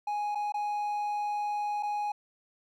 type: tone with dropouts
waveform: triangle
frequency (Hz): 830.6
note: G#5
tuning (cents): 0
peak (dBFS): -27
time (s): 0.07-2.12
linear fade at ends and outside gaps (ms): 5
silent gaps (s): 0.349-0.354 / 0.522-0.541 / 1.827-1.831
effects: none